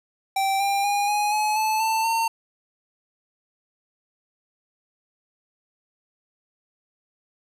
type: tone with pitch steps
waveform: square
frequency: 779 / 796.3 / 814 / 832 / 850.5 / 869.4 / 888.7 / 908.4 Hz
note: G5 / G5 / G#5 / G#5 / G#5 / A5 / A5 / A#5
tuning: -11 / +27 / -35 / +3 / +41 / -21 / +17 / -45 cents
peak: -21 dBFS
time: 0.36-2.28 s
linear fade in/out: 5 ms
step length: 240 ms
effects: resampled to 32000 Hz + 9-bit